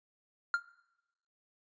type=tone with exponential decay; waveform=triangle; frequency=1396.9 Hz; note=F6; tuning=in tune; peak=-20 dBFS; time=0.54-0.62 s; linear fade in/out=1 ms; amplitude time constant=16 ms; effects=noise-tail reverb RT60 0.9 s tail -20 dB re dry + resampled to 16000 Hz